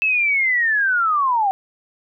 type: linear sweep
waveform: sine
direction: down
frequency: 2637 to 750 Hz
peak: -15 dBFS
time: 0.02-1.51 s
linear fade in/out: 0 ms
effects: none